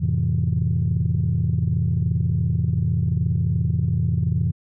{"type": "chord", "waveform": "sine", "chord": "F major seventh", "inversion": "none", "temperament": "equal", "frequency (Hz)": [87.31, 110, 130.81, 164.81], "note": ["F2", "A2", "C3", "E3"], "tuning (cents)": [0, 0, 0, 0], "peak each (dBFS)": -23, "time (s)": [0, 4.52], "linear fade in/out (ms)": 20, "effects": ["tanh soft clip ceiling -11 dBFS"]}